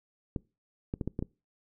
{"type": "clicks", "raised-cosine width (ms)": 3, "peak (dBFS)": -19, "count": 6, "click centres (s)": [0.362, 0.939, 1.012, 1.076, 1.191, 1.225], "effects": ["noise-tail reverb RT60 0.3 s tail -24 dB re dry"]}